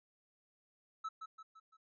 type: tone with echo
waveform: triangle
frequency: 1306 Hz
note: E6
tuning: 17 cents flat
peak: -36 dBFS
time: 1.04-1.09 s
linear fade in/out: 10 ms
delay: 170 ms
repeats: 4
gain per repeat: -6 dB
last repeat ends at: 1.77 s
effects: resampled to 16000 Hz